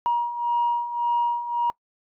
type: beating tone pair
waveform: sine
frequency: 950 / 951.8 Hz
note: A#5 / A#5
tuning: +33 / +36 cents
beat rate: 1.8 Hz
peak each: -26 / -21 dBFS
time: 0.06-1.7 s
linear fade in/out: 0 ms
effects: noise-tail reverb RT60 0.1 s tail -23 dB re dry + tanh soft clip ceiling -15 dBFS